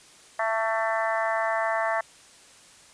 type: harmonic tone with a mistuned harmonic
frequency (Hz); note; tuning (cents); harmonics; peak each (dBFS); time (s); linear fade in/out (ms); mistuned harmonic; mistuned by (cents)
222.7; A3; +21; 3 / 4 / 5 / 6 / 7 / 8 / 9; -27 / -30 / -31 / -35 / -37 / -31 / -36; 0.39-2.01; 5; 5; +16
effects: white hiss -52 dBFS RMS until 2.93 s + resampled to 22050 Hz

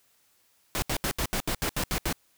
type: noise bursts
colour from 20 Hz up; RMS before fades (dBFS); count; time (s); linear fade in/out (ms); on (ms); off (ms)
pink; -28; 10; 0.75-2.127; 0; 72; 73
effects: white hiss -66 dBFS RMS until 2.37 s

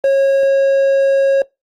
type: tone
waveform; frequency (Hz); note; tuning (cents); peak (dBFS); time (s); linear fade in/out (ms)
triangle; 546; C#5; -26; -7; 0.04-1.42; 2
effects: noise-tail reverb RT60 0.2 s tail -23 dB re dry + Opus 24 kbps

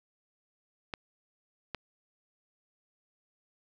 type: clicks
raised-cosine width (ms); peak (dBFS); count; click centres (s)
0.3; -19; 2; 0.938 / 1.747
effects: none

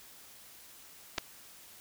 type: clicks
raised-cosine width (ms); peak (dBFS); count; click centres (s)
0.2; -17 / -13; 2; 1.18 / 1.183
effects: white hiss -54 dBFS RMS until 1.8 s

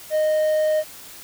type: tone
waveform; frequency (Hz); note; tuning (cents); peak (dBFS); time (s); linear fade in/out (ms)
triangle; 618; D#5; -12; -15; 0.1-0.84; 50
effects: white hiss -41 dBFS RMS until 1.23 s

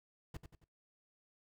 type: noise with echo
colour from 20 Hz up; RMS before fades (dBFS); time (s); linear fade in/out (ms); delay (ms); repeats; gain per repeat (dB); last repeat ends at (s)
brown; -43; 0.34-0.37; 5; 91; 3; -7; 0.643
effects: noise-tail reverb RT60 0.2 s tail -22 dB re dry

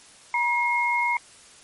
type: tone pair together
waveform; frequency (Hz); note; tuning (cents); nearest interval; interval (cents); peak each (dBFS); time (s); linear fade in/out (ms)
sine; 957.3 / 2149; A#5 / C7; +46 / +46; octave + major second; 1400; -23; 0.34-1.17; 2
effects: white hiss -50 dBFS RMS until 1.63 s + MP3 48 kbps

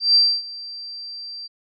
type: tone with ADSR envelope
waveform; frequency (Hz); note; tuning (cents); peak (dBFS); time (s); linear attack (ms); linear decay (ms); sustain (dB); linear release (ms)
sine; 4700; D8; +1; -10; 0-1.48; 150; 270; -21; 22
effects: none

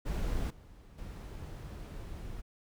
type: noise with level steps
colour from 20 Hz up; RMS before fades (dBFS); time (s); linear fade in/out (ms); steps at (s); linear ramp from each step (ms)
brown; -34 / -53 / -43; 0.05-2.42; 20; 0.5 / 0.98; 5
effects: none

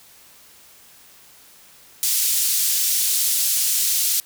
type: band-pass noise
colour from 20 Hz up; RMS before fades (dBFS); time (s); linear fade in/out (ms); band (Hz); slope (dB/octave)
white; -20; 2.03-4.2; 0; 4400 to 16000; 12
effects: white hiss -49 dBFS RMS until 4.25 s

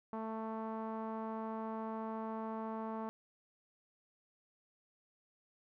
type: tone with low-pass filter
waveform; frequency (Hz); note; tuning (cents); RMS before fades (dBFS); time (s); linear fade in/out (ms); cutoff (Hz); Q
sawtooth; 221.5; A3; +12; -41; 0.13-3.09; 0; 1000; 3
effects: none

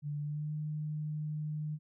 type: tone with pitch glide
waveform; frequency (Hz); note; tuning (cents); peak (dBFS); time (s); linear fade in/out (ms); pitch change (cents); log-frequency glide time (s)
sine; 146.83 to 152.1; D3 to D#3; 0 to -39; -34; 0.02-1.79; 50; +61; 0.2-0.53
effects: none

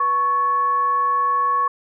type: tone with frequency modulation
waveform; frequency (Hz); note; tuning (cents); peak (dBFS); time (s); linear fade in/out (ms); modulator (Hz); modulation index
sine; 1108.7; C#6; 0; -16; 0-1.68; 5; 616; 0.24
effects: none

